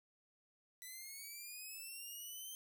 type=linear sweep; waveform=5% pulse; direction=up; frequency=1975.5 to 3136 Hz; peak=-39 dBFS; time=0.82-2.55 s; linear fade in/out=0 ms; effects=none